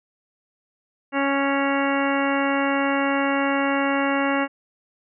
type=harmonic tone; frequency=277.2 Hz; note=C#4; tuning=in tune; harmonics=1 / 2 / 3 / 4 / 5 / 6 / 7 / 8 / 10; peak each=-23 / -26 / -28 / -29 / -30 / -31 / -31 / -32 / -33 dBFS; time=1.12-4.48 s; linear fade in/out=50 ms; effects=none